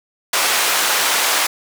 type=band-pass noise; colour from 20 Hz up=pink; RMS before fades=-17 dBFS; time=0.33-1.47 s; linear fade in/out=5 ms; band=830 to 15000 Hz; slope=12 dB/octave; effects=none